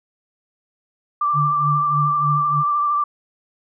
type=tone with vibrato; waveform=sine; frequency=1174.7 Hz; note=D6; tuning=in tune; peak=-16 dBFS; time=1.21-3.04 s; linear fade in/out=5 ms; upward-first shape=triangle; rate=13 Hz; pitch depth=32 cents each way
type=tone with tremolo; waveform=sine; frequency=146.83 Hz; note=D3; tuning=in tune; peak=-18 dBFS; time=1.33-2.64 s; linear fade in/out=50 ms; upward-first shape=sine; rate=3.3 Hz; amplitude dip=90%
effects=none